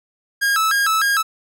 45% pulse tone with vibrato, 1457 Hz, F#6, 27 cents flat, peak -15 dBFS, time 0.41-1.23 s, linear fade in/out 20 ms, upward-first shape square, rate 3.3 Hz, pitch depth 190 cents each way, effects none

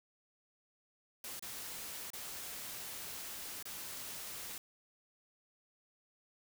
white noise with dropouts, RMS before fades -45 dBFS, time 1.24-4.58 s, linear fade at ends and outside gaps 2 ms, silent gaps 1.395-1.424 / 2.103-2.133 / 3.627-3.654 s, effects none

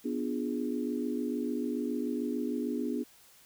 sine chord, B diminished seventh, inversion none, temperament equal, 246.9 / 293.7 / 349.2 / 415.3 Hz, B3 / D4 / F4 / Ab4, 0 / 0 / 0 / 0 cents, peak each -33 / -35 / -39 / -38 dBFS, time 0.04-3.04 s, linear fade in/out 20 ms, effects white hiss -59 dBFS RMS until 3.45 s

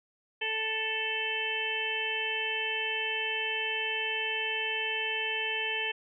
harmonic tone, 440 Hz, A4, in tune, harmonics 1 / 2 / 4 / 5 / 6 / 7, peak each -39 / -40 / -36 / -40 / -33 / -35 dBFS, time 0.41-5.92 s, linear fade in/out 10 ms, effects none

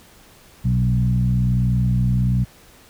sine tone with frequency modulation, 123.47 Hz, B2, in tune, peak -15 dBFS, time 0.64-2.45 s, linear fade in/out 20 ms, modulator 61.3 Hz, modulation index 0.95, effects pink hiss -49 dBFS RMS until 2.89 s

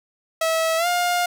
sawtooth tone with pitch glide, 649 to 707.7 Hz, E5 to F5, -27 to +23 cents, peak -15 dBFS, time 0.41-1.26 s, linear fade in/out 5 ms, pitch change +150 cents, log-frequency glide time 0.77-0.87 s, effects none

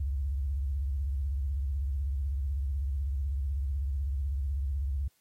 sine tone with vibrato, 68.7 Hz, C#2, 15 cents flat, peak -28 dBFS, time 0-5.08 s, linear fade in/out 5 ms, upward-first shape triangle, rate 16 Hz, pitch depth 210 cents each way, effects white hiss -71 dBFS RMS until 5.2 s + AAC 48 kbps

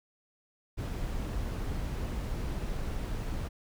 brown noise, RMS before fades -34 dBFS, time 0.77-3.49 s, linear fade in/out 20 ms, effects none

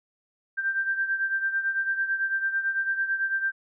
sine beating tone pair, 1573 / 1582 Hz, G6 / G6, +6 / +15 cents, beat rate 9 Hz, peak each -25 / -31 dBFS, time 0.57-3.52 s, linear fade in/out 20 ms, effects none

